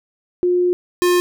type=tone pair in turn; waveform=sine / square; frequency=357.1 / 355.7 Hz; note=F4 / F4; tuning=+39 / +32 cents; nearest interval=unison; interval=7 cents; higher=first; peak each=-13 dBFS; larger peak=neither; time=0.43-0.73 / 1.02-1.2 s; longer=first; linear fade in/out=0 ms; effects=none